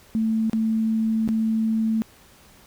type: tone with dropouts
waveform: sine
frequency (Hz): 221.8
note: A3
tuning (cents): +14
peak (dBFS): -19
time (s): 0.15-2.02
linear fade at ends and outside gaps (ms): 0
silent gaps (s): 0.497-0.532 / 1.277-1.289
effects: pink hiss -52 dBFS RMS until 2.66 s